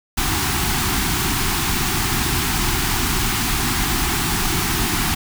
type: band-stop noise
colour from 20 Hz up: pink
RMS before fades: -20 dBFS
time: 0.17-5.15 s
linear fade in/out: 10 ms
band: 400 to 720 Hz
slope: 96 dB/octave
effects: none